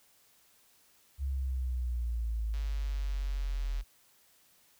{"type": "exponential sweep", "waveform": "sine", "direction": "down", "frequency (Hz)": [69, 42.19], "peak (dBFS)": -30, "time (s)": [1.18, 3.84], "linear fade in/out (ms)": 50}
{"type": "click train", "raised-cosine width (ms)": 0.2, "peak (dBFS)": -35, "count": 180, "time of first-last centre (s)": [2.54, 3.81], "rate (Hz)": 141}
{"effects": ["white hiss -65 dBFS RMS until 4.79 s"]}